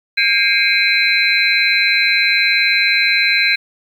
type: tone cluster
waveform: sine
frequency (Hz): 1611 / 2118 / 2299 / 2497 / 4050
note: G6 / C7 / D7 / D#7 / B7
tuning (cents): +47 / +21 / -37 / +6 / +43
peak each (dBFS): -18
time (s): 0.17-3.56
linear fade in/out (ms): 10
effects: 7-bit